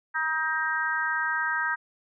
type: harmonic tone with a mistuned harmonic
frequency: 316.5 Hz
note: D#4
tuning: 30 cents sharp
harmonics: 3 / 4 / 5 / 6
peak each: -32 / -32 / -27 / -32 dBFS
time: 0.14-1.76 s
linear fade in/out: 20 ms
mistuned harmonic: 6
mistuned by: -25 cents
effects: none